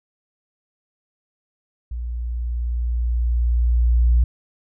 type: tone with level ramp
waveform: sine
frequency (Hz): 59.4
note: A#1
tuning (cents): +33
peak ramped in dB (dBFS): -25 to -10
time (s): 1.91-4.24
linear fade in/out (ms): 5
effects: tanh soft clip ceiling -9 dBFS